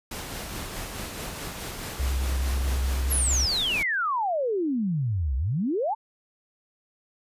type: noise with tremolo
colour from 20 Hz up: pink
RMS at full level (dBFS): -34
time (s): 0.11-3.83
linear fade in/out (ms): 5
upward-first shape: sine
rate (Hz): 4.7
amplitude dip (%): 30
type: tone with vibrato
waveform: sine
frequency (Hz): 65.41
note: C2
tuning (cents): 0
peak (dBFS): -23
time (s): 1.99-3.46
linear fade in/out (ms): 10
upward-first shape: square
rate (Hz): 9.3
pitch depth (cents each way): 30
type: exponential two-way sweep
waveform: sine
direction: down then up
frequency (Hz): 11840 to 61 to 940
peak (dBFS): -23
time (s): 3.1-5.95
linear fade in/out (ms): 20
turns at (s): 5.36
effects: resampled to 32000 Hz